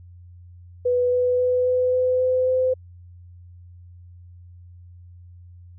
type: tone with pitch steps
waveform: sine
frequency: 493.9 / 497 / 500.2 / 503.4 / 506.6 / 509.8 / 513.1 Hz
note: B4 / B4 / B4 / B4 / B4 / C5 / C5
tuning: 0 / +11 / +22 / +33 / +44 / -45 / -34 cents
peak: -17 dBFS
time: 0.85-2.74 s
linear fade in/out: 10 ms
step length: 270 ms
effects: added 88 Hz sine -42 dBFS peak until 5.78 s